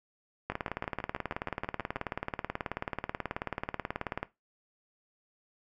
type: two click trains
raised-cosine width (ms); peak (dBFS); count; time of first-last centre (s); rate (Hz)
0.5; -22 / -17; 10 / 70; 0.52-1.967 / 0.5-4.23; 6.22 / 18.5
effects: noise-tail reverb RT60 0.2 s tail -17 dB re dry